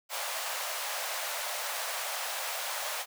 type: high-pass noise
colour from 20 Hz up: pink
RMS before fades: -35 dBFS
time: 0.09-3.06 s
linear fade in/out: 50 ms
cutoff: 560 Hz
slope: 48 dB/octave
effects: none

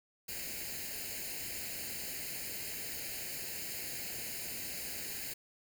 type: noise with comb filter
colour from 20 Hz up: white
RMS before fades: -41 dBFS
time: 0.28-5.34 s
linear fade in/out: 10 ms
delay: 0.43 ms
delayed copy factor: +0.8
effects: none

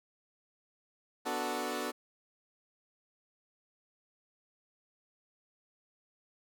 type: chord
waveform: 15% pulse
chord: B minor seventh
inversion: none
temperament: equal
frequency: 246.9 / 293.7 / 370 / 440 Hz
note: B3 / D4 / F#4 / A4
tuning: 0 / 0 / 0 / 0 cents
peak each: -33 dBFS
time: 1.25-1.92 s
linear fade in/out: 20 ms
effects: none

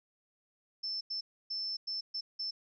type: tone bursts at uneven times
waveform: sine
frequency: 5300 Hz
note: E8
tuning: 9 cents sharp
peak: -34 dBFS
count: 6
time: 0.83-1.01 / 1.1-1.21 / 1.5-1.77 / 1.87-2.01 / 2.14-2.21 / 2.39-2.51 s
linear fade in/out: 10 ms
effects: none

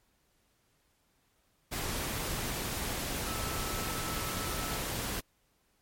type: tone in noise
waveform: sine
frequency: 1310 Hz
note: E6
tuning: 11 cents flat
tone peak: -42 dBFS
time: 3.26-4.79 s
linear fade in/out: 20 ms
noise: pink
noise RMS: -35 dBFS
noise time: 1.71-5.21 s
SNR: -10 dB
effects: pink hiss -72 dBFS RMS until 5.81 s + MP3 64 kbps

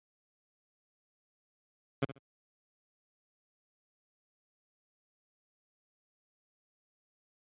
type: tone with echo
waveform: 15% pulse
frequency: 136.8 Hz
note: C#3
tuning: 23 cents flat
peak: -20 dBFS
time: 2.02-2.05 s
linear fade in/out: 5 ms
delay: 68 ms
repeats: 2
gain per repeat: -14 dB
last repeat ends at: 2.186 s
effects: high-pass 80 Hz 12 dB/octave + resampled to 8000 Hz

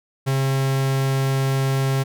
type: tone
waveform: 45% pulse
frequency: 134.8 Hz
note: C#3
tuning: 48 cents flat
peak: -18 dBFS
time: 0.26-2.04 s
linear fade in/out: 20 ms
effects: none

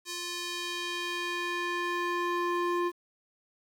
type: tone with band-pass filter sweep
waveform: square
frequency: 350 Hz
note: F4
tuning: 4 cents sharp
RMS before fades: -32 dBFS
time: 0.05-2.92 s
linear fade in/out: 50 ms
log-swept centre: 5800 to 780 Hz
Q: 1
effects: 9-bit

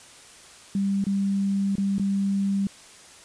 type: tone with dropouts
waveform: sine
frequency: 197.2 Hz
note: G3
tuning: 11 cents sharp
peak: -21 dBFS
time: 0.75-2.67 s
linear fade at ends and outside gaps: 2 ms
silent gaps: 1.041-1.067 / 1.755-1.781 / 1.983-1.996 s
effects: white hiss -48 dBFS RMS until 3.24 s + resampled to 22050 Hz

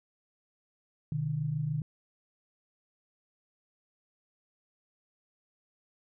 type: tone pair together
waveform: sine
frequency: 125.3 / 152.18 Hz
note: B2 / D#3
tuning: +25 / -38 cents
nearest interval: minor third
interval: 337 cents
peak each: -35 / -30 dBFS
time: 1.12-1.82 s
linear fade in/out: 2 ms
effects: none

